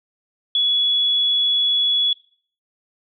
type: tone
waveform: sine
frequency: 3387 Hz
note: G#7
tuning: 33 cents sharp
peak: -15 dBFS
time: 0.55-2.13 s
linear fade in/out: 2 ms
effects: noise-tail reverb RT60 0.5 s tail -21 dB re dry